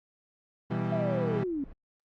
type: chord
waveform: 35% pulse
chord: E minor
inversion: second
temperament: equal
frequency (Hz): 123.47 / 164.81 / 196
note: B2 / E3 / G3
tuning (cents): 0 / 0 / 0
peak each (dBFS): -31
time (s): 0.7-1.44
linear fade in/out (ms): 10
type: noise with exponential growth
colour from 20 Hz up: brown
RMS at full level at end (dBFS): -46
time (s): 0.9-1.73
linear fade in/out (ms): 5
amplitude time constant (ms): 180
type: linear sweep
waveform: sine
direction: down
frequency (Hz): 670 to 265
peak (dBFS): -29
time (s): 0.92-1.64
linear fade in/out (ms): 2
effects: low-pass 2000 Hz 12 dB/octave + Opus 32 kbps